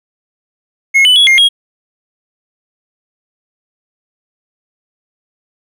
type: tone with pitch steps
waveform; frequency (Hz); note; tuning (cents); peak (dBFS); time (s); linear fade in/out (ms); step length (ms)
triangle; 2168 / 2994 / 3362 / 2122 / 3281; C#7 / F#7 / G#7 / C7 / G#7; -39 / +20 / +20 / +24 / -22; -3; 0.94-1.49; 20; 110
effects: none